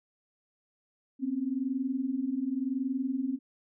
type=tone pair together; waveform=sine; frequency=249.1 / 270 Hz; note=B3 / C#4; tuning=+15 / -45 cents; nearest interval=minor second; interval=140 cents; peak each=-33 / -30 dBFS; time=1.19-3.39 s; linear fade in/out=50 ms; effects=none